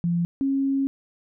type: tone pair in turn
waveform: sine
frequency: 171.8 / 272.7 Hz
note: F3 / C#4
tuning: -28 / -28 cents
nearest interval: minor sixth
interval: 800 cents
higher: second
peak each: -20 dBFS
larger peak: neither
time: 0.04-0.25 / 0.41-0.87 s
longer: second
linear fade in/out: 0 ms
effects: none